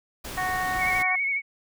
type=noise; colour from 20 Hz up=pink; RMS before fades=-36 dBFS; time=0.24-1.03 s; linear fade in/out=10 ms
type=harmonic tone; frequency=370 Hz; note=F#4; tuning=in tune; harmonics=2 / 3 / 4 / 5 / 6; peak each=-28 / -32 / -39 / -29 / -42 dBFS; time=0.37-1.16 s; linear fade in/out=10 ms
type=tone with vibrato; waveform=sine; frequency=2217 Hz; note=C#7; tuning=in tune; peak=-23 dBFS; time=0.78-1.42 s; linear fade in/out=50 ms; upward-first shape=sine; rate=12 Hz; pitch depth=36 cents each way
effects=none